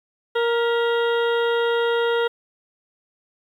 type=harmonic tone with a mistuned harmonic; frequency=467.8 Hz; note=A#4; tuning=6 cents sharp; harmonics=1 / 2 / 3 / 4 / 6 / 7 / 8; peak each=-19 / -28 / -27 / -33 / -37 / -34 / -37 dBFS; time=0.35-2.28 s; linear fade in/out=10 ms; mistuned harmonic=4; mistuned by=+52 cents; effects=9-bit